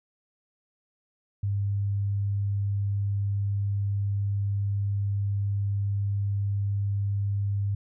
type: tone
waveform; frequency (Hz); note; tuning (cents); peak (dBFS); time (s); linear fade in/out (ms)
sine; 100.4; G2; +42; -24; 1.43-7.75; 5
effects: none